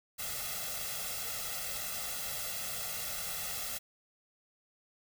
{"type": "noise with comb filter", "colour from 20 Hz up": "white", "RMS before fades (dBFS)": -38, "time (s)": [0.18, 3.79], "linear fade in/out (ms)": 20, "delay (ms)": 1.5, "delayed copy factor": 0.95, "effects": []}